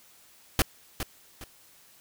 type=noise with echo; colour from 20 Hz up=pink; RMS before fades=-21 dBFS; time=0.59-0.62 s; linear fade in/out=2 ms; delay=410 ms; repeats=2; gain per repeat=-10 dB; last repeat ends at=1.44 s; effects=white hiss -57 dBFS RMS until 2 s